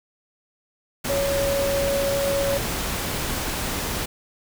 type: tone in noise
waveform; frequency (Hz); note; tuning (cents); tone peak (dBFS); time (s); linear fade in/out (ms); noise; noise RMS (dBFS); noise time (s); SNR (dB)
sine; 557; C#5; +8; -21; 1.09-2.58; 10; pink; -27; 1.04-4.06; +3
effects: none